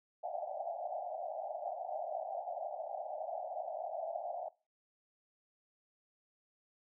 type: band-pass noise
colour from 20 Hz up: pink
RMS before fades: -41 dBFS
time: 0.23-4.49 s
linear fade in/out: 10 ms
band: 600 to 790 Hz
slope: 96 dB/octave
effects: noise-tail reverb RT60 0.3 s tail -21 dB re dry